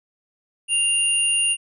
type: tone pair together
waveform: sine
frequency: 2794 / 9529 Hz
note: F7 / D9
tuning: 0 / +24 cents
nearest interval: octave + major sixth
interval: 2124 cents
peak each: -20 dBFS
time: 0.68-1.57 s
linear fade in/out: 50 ms
effects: none